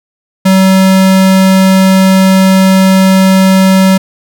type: tone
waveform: square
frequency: 190 Hz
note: F#3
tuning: 46 cents sharp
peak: -4 dBFS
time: 0.45-3.98 s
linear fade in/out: 10 ms
effects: none